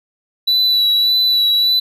triangle tone with vibrato, 3951 Hz, B7, in tune, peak -10 dBFS, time 0.47-1.8 s, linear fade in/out 10 ms, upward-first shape sine, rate 1.7 Hz, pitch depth 21 cents each way, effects none

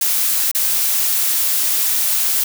blue noise with dropouts, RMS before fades -17 dBFS, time 0.01-2.44 s, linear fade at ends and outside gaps 5 ms, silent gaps 0.515-0.548 s, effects none

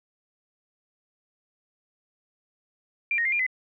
sine tone with pitch steps, 2376 / 1865 / 2106 / 2398 / 2028 Hz, D7 / A#6 / C7 / D7 / B6, +20 / 0 / +11 / +36 / +45 cents, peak -22 dBFS, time 3.11-3.465 s, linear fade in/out 2 ms, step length 71 ms, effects none

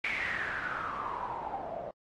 white noise with low-pass filter sweep, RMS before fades -36 dBFS, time 0.04-1.91 s, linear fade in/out 2 ms, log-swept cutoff 2300 to 610 Hz, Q 8.3, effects AAC 32 kbps

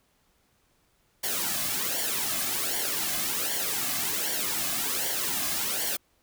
white noise with flanger, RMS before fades -29 dBFS, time 1.23-5.97 s, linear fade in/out 10 ms, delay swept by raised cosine 0.78 to 2.18 ms, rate 1.3 Hz, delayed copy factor -0.7, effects pink hiss -68 dBFS RMS until 6.22 s

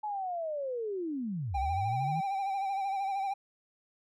sine linear two-way sweep, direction down then up, 861 to 60.4 to 166.5 Hz, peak -32 dBFS, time 0.03-2.21 s, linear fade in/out 10 ms, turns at 1.58 s
triangle tone with vibrato, 784 Hz, G5, in tune, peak -28 dBFS, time 1.54-3.34 s, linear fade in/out 10 ms, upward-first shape sine, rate 13 Hz, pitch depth 45 cents each way
effects none

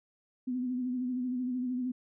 sine tone with vibrato, 251.1 Hz, B3, 29 cents sharp, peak -30 dBFS, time 0.47-1.92 s, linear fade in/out 10 ms, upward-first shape sine, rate 13 Hz, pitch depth 44 cents each way, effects none

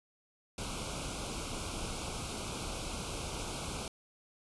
pink band-stop noise, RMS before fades -39 dBFS, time 0.58-3.88 s, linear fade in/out 2 ms, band 1500 to 2200 Hz, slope 96 dB/octave, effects resampled to 24000 Hz

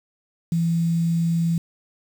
sine tone with quantisation, 167.2 Hz, E3, 25 cents sharp, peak -18 dBFS, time 0.52-1.58 s, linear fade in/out 2 ms, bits 7, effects none

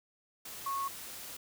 sine tone in noise, 1100 Hz, C#6, 14 cents flat, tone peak -32 dBFS, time 0.66-0.88 s, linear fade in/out 5 ms, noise white, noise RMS -45 dBFS, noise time 0.45-1.37 s, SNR +10 dB, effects none

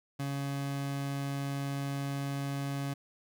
30% pulse tone, 139.5 Hz, C#3, 11 cents sharp, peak -30 dBFS, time 0.19-2.94 s, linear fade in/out 10 ms, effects none

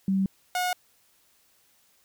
sine / sawtooth tone pair in turn, 192.7 / 724.6 Hz, G3 / F#5, -29 / -36 cents, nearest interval octave + major seventh, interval 2293 cents, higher second, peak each -21 dBFS, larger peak neither, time 0.08-0.26 / 0.55-0.73 s, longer neither, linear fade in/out 2 ms, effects white hiss -64 dBFS RMS until 2.04 s

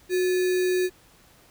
sine tone with sample-and-hold, 365.5 Hz, F#4, 21 cents flat, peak -20 dBFS, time 0.09-0.9 s, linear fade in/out 50 ms, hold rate 2100 Hz, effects pink hiss -56 dBFS RMS until 1.5 s

